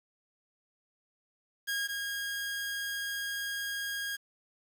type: tone pair in turn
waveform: sawtooth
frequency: 1631 / 1631 Hz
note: G#6 / G#6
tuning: -32 / -32 cents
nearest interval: unison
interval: 0 cents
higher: neither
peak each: -27 / -30 dBFS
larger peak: first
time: 1.67-1.88 / 1.88-4.17 s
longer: second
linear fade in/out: 20 ms
effects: 9-bit